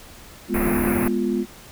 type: chord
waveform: sine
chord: F diminished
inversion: first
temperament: equal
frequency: 207.7 / 246.9 / 349.2 Hz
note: Ab3 / Cb4 / F4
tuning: 0 / 0 / 0 cents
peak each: -24 dBFS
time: 0.48-1.46 s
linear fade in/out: 50 ms
type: band-stop noise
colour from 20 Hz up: pink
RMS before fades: -25 dBFS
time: 0.54-1.08 s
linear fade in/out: 2 ms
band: 2600 to 9700 Hz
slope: 96 dB/octave
effects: pink hiss -44 dBFS RMS until 1.71 s